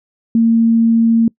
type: tone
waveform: sine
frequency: 228.5 Hz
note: A#3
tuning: 34 cents flat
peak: -8 dBFS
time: 0.35-1.28 s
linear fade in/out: 2 ms
effects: noise-tail reverb RT60 0.1 s tail -25 dB re dry